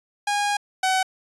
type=tone pair in turn; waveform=sawtooth; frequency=819 / 754.2 Hz; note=G#5 / F#5; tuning=-24 / +33 cents; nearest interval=minor second; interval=143 cents; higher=first; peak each=-17 / -15 dBFS; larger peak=second; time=0.27-0.57 / 0.83-1.03 s; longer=first; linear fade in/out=5 ms; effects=resampled to 24000 Hz